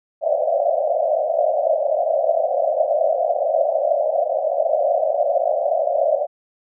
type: band-pass noise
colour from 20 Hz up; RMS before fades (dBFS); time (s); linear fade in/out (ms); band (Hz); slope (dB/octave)
white; -19; 0.21-6.27; 50; 550 to 700; 96
effects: none